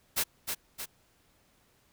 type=noise with echo; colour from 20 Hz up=white; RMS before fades=-28 dBFS; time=0.16-0.24 s; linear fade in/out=20 ms; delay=310 ms; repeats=2; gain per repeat=-5 dB; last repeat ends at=0.86 s; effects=pink hiss -67 dBFS RMS until 1.92 s